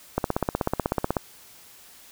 click train, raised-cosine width 1 ms, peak -8 dBFS, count 17, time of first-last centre 0.18-1.168 s, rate 16.2 Hz, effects white hiss -50 dBFS RMS until 2.11 s

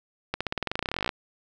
accelerating click train, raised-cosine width 0.3 ms, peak -11 dBFS, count 23, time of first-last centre 0.34-1.092 s, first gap 66 ms, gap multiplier 0.93, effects none

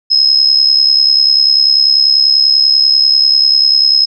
sine tone with amplitude modulation, 5140 Hz, E8, 45 cents flat, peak -3 dBFS, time 0.1-4.06 s, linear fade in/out 20 ms, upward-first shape sine, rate 70.2 Hz, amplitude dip 65%, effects none

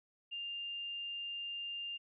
sine tone, 2800 Hz, F7, 4 cents sharp, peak -39 dBFS, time 0.31-1.98 s, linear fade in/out 20 ms, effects none

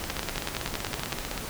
two click trains, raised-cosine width 0.2 ms, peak -14 / -11 dBFS, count 22 / 12, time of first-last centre 0.04-1.378 / 0.1-1.128 s, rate 15.7 / 10.7 Hz, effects pink hiss -36 dBFS RMS until 1.49 s

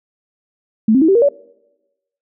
sine tone with pitch steps, 219.1 / 265.1 / 320.8 / 388.1 / 469.7 / 568.3 Hz, A3 / C4 / E4 / G4 / A#4 / C#5, -7 / +23 / -47 / -17 / +13 / +43 cents, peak -8 dBFS, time 0.88-1.288 s, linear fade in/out 5 ms, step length 68 ms, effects noise-tail reverb RT60 1.0 s tail -25 dB re dry

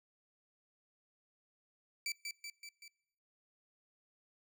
20% pulse tone with echo, 2320 Hz, D7, 22 cents flat, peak -31 dBFS, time 2.06-2.12 s, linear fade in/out 2 ms, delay 190 ms, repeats 4, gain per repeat -4 dB, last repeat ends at 2.88 s, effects noise-tail reverb RT60 0.8 s tail -24 dB re dry

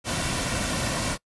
pink noise with comb filter, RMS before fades -27 dBFS, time 0.04-1.18 s, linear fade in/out 50 ms, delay 2.4 ms, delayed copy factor -0.5, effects noise-tail reverb RT60 0.1 s tail -24 dB re dry + resampled to 24000 Hz

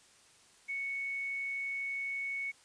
sine tone with quantisation, 2217 Hz, C#7, in tune, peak -34 dBFS, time 0.68-2.52 s, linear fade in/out 20 ms, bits 10, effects white hiss -62 dBFS RMS until 2.64 s + resampled to 22050 Hz

